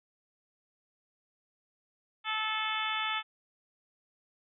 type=harmonic tone; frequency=435.5 Hz; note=A4; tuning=18 cents flat; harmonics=2 / 3 / 4 / 5 / 6 / 7 / 8; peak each=-38 / -35 / -39 / -38 / -39 / -39 / -38 dBFS; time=2.24-3.23 s; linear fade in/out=50 ms; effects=none